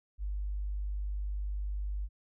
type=tone; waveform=sine; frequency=50 Hz; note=G1; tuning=35 cents sharp; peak=-32 dBFS; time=0.18-2.09 s; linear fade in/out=50 ms; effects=none